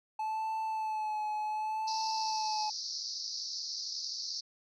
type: tone with vibrato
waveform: triangle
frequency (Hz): 866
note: A5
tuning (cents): -28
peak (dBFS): -30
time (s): 0.19-2.7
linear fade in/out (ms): 5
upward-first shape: sine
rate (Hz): 0.67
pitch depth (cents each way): 31
type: band-pass noise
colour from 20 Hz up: pink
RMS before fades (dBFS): -39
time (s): 1.87-4.41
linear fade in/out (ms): 10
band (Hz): 4300 to 5800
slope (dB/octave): 96
effects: none